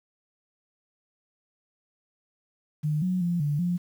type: tone with pitch steps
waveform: sine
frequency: 151.5 / 183.2 / 173.4 / 146.2 / 176.1 Hz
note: D#3 / F#3 / F3 / D3 / F3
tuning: -46 / -17 / -12 / -7 / +15 cents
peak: -23 dBFS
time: 2.83-3.78 s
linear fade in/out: 20 ms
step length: 190 ms
effects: 9-bit